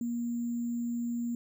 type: tone with sample-and-hold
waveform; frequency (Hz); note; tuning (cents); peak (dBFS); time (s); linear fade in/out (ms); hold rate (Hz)
sine; 236.9; A#3; +28; -30; 0.01-1.35; 2; 7350
effects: none